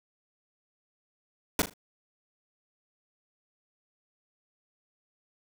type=noise with echo; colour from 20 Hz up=pink; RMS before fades=-24 dBFS; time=1.59-1.62 s; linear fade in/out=2 ms; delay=39 ms; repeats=3; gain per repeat=-11 dB; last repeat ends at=1.737 s; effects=none